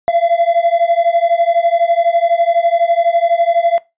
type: beating tone pair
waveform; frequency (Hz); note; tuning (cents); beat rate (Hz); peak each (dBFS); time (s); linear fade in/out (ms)
triangle; 675 / 687; E5 / F5; +41 / -29; 12; -12; 0.08-3.78; 0
effects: noise-tail reverb RT60 0.2 s tail -18 dB re dry + resampled to 8000 Hz